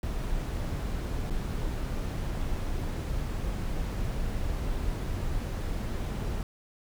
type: noise with dropouts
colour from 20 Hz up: brown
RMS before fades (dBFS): -31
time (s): 0.03-6.43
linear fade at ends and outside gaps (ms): 1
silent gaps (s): 1.299-1.306
effects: none